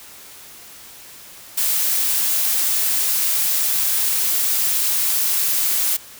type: noise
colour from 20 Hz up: blue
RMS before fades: -19 dBFS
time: 1.57-5.97 s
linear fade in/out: 10 ms
effects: white hiss -41 dBFS RMS until 6.19 s